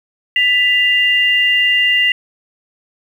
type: tone pair together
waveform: sine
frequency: 1983.8 / 2800 Hz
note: B6 / F7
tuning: +7 / +4 cents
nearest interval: tritone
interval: 597 cents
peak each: -13 dBFS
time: 0.36-2.12 s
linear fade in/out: 2 ms
effects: 7-bit